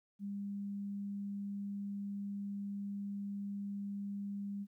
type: tone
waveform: sine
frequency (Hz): 200.8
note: G3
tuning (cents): +42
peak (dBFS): -38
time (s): 0.19-4.67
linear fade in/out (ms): 50
effects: 13-bit